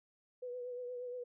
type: tone with vibrato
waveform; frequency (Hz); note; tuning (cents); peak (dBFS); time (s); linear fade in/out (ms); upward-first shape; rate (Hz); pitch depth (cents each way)
sine; 493.9; B4; 0; -40; 0.42-1.24; 10; triangle; 8.5; 38
effects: none